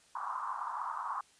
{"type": "band-pass noise", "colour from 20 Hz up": "pink", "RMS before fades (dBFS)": -38, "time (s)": [0.15, 1.21], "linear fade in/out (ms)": 5, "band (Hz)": [930, 1200], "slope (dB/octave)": 48, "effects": ["white hiss -64 dBFS RMS until 1.39 s", "resampled to 22050 Hz"]}